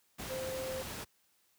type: tone in noise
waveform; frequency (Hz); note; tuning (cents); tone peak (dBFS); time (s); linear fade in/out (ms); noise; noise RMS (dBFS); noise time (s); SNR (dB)
sine; 522; C5; -4; -37; 0.29-0.83; 20; pink; -42; 0.18-1.05; +2
effects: white hiss -72 dBFS RMS until 1.58 s + high-pass 60 Hz 12 dB/octave